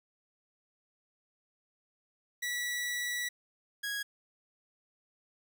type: tone pair in turn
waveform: sawtooth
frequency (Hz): 1947 / 1653.5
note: B6 / G#6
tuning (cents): -25 / -8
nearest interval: minor third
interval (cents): 283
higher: first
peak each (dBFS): -29 / -30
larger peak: first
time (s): 2.42-3.29 / 3.83-4.03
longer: first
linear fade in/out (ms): 10
effects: none